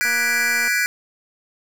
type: chord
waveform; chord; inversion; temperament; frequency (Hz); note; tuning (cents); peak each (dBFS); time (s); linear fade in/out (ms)
square; G# half-diminished seventh; third; equal; 1480 / 1661.2 / 1975.5 / 2349; F#6 / G#6 / B6 / D7; 0 / 0 / 0 / 0; -24; 0.01-0.86; 0
type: click train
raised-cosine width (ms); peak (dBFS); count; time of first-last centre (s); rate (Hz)
0.5; -20; 150; 0.05-0.679; 237
effects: none